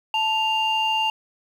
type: tone pair together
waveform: sine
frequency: 880 / 2794 Hz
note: A5 / F7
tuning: 0 / 0 cents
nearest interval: octave + minor sixth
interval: 2000 cents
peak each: -21 dBFS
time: 0.14-1.1 s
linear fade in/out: 2 ms
effects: tanh soft clip ceiling -14 dBFS + 8-bit